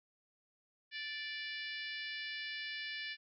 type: harmonic tone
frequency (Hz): 585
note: D5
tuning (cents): -7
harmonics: 3 / 4 / 5 / 6 / 7 / 8 / 9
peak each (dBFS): -44 / -46 / -48 / -50 / -51 / -52 / -53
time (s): 0.91-3.17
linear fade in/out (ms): 50
effects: none